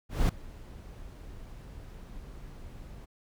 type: noise with ADSR envelope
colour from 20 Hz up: brown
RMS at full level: -22 dBFS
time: 0.09-3.06 s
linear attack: 200 ms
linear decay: 4 ms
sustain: -23 dB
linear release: 19 ms
effects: none